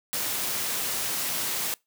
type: noise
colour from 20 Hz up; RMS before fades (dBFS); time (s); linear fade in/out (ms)
white; -29; 0.13-1.74; 0
effects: noise-tail reverb RT60 0.2 s tail -24 dB re dry + high-pass 100 Hz 12 dB/octave